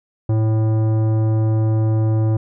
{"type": "tone with tanh clipping", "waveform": "triangle", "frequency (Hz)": 110, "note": "A2", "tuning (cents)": 0, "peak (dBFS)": -16, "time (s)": [0.29, 2.37], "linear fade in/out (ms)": 5, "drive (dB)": 18, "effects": []}